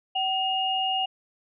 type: tone pair together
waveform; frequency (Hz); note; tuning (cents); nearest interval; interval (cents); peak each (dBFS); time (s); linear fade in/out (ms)
sine; 760 / 2848; F#5 / F7; +46 / +33; octave + major seventh; 2287; -26; 0.15-1.06; 10
effects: none